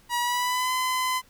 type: tone with pitch glide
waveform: sawtooth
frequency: 962 to 1019.2 Hz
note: B5 to C6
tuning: -46 to -46 cents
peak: -20 dBFS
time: 0.09-1.22 s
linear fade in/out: 50 ms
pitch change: +100 cents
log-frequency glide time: 0.2-0.72 s
effects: pink hiss -58 dBFS RMS until 1.29 s